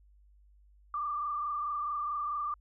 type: tone with frequency modulation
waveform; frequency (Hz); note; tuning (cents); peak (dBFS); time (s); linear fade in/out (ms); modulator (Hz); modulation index
sine; 1183; D6; +12; -31; 0.94-2.54; 2; 24.6; 1.3
effects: added 50 Hz sine -58 dBFS peak until 2.6 s